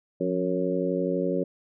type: harmonic tone with a mistuned harmonic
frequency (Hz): 92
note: F#2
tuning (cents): -9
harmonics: 2 / 3 / 4 / 5 / 6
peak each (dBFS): -30 / -30 / -30 / -30 / -30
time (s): 0.2-1.44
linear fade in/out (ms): 10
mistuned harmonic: 2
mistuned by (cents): -65
effects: none